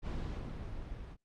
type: noise with level ramp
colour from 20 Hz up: brown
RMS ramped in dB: -37 to -45 dBFS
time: 0.02-1.17 s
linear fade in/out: 50 ms
effects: low-pass 5000 Hz 12 dB/octave + Opus 48 kbps